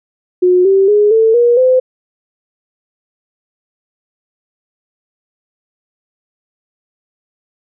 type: tone with pitch steps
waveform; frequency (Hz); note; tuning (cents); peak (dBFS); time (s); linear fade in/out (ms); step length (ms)
sine; 362.2 / 388.2 / 416.1 / 445.9 / 477.9 / 512.2; F#4 / G4 / G#4 / A4 / A#4 / C5; -37 / -17 / +3 / +23 / +43 / -37; -6; 0.42-1.8; 10; 230
effects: none